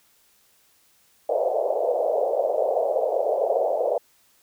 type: band-pass noise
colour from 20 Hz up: pink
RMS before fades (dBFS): -23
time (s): 1.29-3.98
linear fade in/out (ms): 5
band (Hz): 480 to 690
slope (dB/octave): 48
effects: white hiss -61 dBFS RMS until 4.42 s